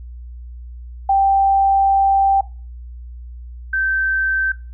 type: tone pair in turn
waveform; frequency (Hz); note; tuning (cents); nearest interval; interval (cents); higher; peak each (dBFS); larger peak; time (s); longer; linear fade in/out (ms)
sine; 784 / 1551.8; G5 / G6; 0 / -18; octave; 1182; second; -11 / -16; first; 1.09-2.41 / 3.73-4.52; first; 5
effects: noise-tail reverb RT60 0.3 s tail -18 dB re dry + added 60 Hz sine -31 dBFS peak until 4.73 s